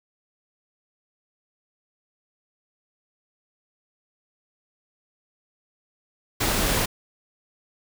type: noise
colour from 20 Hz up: pink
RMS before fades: -23 dBFS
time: 6.4-6.86 s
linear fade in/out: 10 ms
effects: none